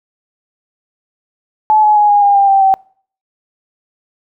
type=tone with pitch steps; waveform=sine; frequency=860 / 846.7 / 833.6 / 820.7 / 808 / 795.5 / 783.2 / 771.1 Hz; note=A5 / G#5 / G#5 / G#5 / G#5 / G5 / G5 / G5; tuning=-40 / +33 / +6 / -21 / -48 / +25 / -2 / -29 cents; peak=-6 dBFS; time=1.7-2.74 s; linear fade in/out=0 ms; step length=130 ms; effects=noise-tail reverb RT60 0.5 s tail -26 dB re dry